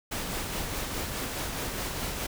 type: noise with tremolo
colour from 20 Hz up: pink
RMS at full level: -32 dBFS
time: 0.11-2.27 s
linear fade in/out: 10 ms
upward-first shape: sine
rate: 4.8 Hz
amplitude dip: 30%
effects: none